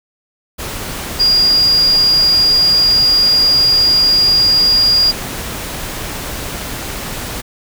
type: tone in noise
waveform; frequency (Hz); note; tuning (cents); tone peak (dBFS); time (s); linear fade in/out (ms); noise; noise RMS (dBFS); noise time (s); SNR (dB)
sine; 4831; D8; +48; -8; 1.19-5.12; 20; pink; -24; 0.58-7.42; +13
effects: none